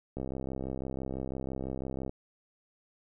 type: click train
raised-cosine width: 2 ms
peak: -23 dBFS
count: 128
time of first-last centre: 0.17-2.094 s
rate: 66 Hz
effects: none